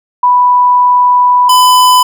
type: tone pair in turn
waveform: sine / square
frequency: 987.8 / 1002.7 Hz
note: B5 / B5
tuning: 0 / +26 cents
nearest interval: unison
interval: 26 cents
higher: second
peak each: -4 dBFS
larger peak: neither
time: 0.23-1.49 / 1.49-2.03 s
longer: first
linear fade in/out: 5 ms
effects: none